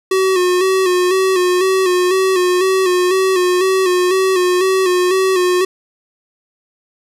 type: tone with vibrato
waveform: square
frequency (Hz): 370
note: F#4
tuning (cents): 0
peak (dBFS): -12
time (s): 0.11-5.65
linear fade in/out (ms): 5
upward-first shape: square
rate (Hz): 2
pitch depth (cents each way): 43
effects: low-pass 12000 Hz 12 dB/octave + 8-bit